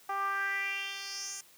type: tone with band-pass filter sweep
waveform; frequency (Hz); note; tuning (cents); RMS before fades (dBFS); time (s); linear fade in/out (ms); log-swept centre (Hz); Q
10% pulse; 394.2; G4; +10; -35; 0.09-1.41; 5; 920 to 7700; 3.9
effects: white hiss -59 dBFS RMS until 1.57 s + high-pass 80 Hz 12 dB/octave